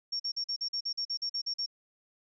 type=tone bursts; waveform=sine; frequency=5510 Hz; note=F8; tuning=24 cents flat; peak=-30 dBFS; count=13; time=0.12-1.662 s; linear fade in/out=10 ms; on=78 ms; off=44 ms; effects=none